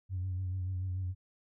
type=tone with vibrato; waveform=sine; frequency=92.5 Hz; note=F#2; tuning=in tune; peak=-31 dBFS; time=0.09-1.15 s; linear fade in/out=50 ms; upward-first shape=sine; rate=6.9 Hz; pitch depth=44 cents each way; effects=tanh soft clip ceiling -29 dBFS